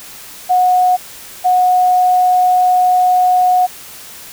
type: tone pair in turn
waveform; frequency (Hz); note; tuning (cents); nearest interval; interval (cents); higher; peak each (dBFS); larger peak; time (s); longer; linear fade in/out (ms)
sine; 730 / 730; F#5 / F#5; -24 / -24; unison; 0; neither; -8; neither; 0.49-0.97 / 1.44-3.67; second; 20
effects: white hiss -34 dBFS RMS until 4.32 s